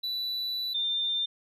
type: tone pair in turn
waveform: triangle / sine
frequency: 3964 / 3596 Hz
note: B7 / A7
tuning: +6 / +37 cents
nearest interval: major second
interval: 169 cents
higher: first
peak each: -28 / -26 dBFS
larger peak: second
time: 0.03-0.74 / 0.74-1.26 s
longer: first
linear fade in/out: 10 ms
effects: resampled to 32000 Hz